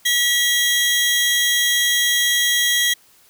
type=tone pair together; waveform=sawtooth; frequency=1942 / 3260 Hz; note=B6 / G#7; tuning=-30 / -33 cents; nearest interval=major sixth; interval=897 cents; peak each=-15 dBFS; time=0.05-2.94 s; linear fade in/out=10 ms; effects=white hiss -53 dBFS RMS until 3.29 s